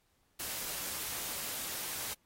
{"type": "noise", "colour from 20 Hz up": "white", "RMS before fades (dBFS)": -39, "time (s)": [0.39, 2.14], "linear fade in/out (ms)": 10, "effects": ["pink hiss -74 dBFS RMS until 2.25 s", "AAC 48 kbps"]}